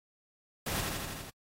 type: noise with echo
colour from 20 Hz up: pink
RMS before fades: -35 dBFS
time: 0.66-0.81 s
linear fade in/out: 5 ms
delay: 82 ms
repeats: 6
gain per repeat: -2 dB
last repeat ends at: 1.302 s
effects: AAC 48 kbps